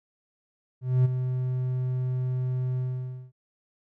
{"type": "tone with ADSR envelope", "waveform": "triangle", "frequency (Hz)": 127.4, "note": "C3", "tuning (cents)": -46, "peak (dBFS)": -14, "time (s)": [0.81, 3.32], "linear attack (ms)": 240, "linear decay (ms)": 18, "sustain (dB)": -9, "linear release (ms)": 540, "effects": []}